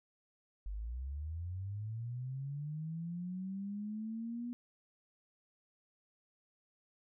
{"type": "linear sweep", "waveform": "sine", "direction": "up", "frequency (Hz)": [46.73, 243.8], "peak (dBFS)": -38, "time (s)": [0.66, 4.53], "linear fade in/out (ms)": 0, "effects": []}